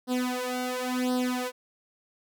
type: tone with flanger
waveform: sawtooth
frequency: 251.2 Hz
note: B3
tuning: 30 cents sharp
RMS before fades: -29 dBFS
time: 0.07-1.52 s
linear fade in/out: 50 ms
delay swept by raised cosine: 0.21 to 2.61 ms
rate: 0.94 Hz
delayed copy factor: +0.9
effects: none